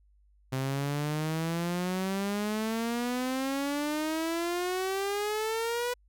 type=exponential sweep; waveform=sawtooth; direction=up; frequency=130.4 to 493.9 Hz; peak=-25 dBFS; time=0.52-5.94 s; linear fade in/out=10 ms; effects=added 50 Hz sine -60 dBFS peak until 6.08 s